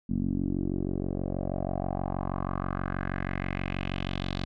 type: tone with low-pass filter sweep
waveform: 10% pulse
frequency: 46.25 Hz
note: F#1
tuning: in tune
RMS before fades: -31 dBFS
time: 0.09-4.45 s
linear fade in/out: 10 ms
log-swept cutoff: 230 to 4100 Hz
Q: 3.2
effects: none